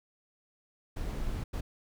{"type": "noise bursts at uneven times", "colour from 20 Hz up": "brown", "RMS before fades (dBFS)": -34, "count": 2, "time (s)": [[0.96, 1.44], [1.53, 1.61]], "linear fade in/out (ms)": 10, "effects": []}